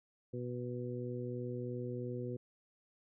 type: harmonic tone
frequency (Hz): 123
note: B2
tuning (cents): -7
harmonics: 1 / 2 / 3 / 4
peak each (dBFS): -41 / -44 / -43 / -45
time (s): 0.33-2.37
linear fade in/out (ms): 10
effects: none